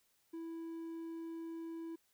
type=tone; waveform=triangle; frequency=329.6 Hz; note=E4; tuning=in tune; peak=-40 dBFS; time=0.33-1.96 s; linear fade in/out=10 ms; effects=white hiss -75 dBFS RMS until 2.13 s